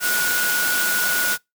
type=tone in noise; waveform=sine; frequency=1459 Hz; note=F#6; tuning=25 cents flat; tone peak=-21 dBFS; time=0-1.38 s; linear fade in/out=50 ms; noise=white; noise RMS=-23 dBFS; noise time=0-1.38 s; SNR=-1 dB; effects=noise-tail reverb RT60 0.2 s tail -26 dB re dry + high-pass 150 Hz 12 dB/octave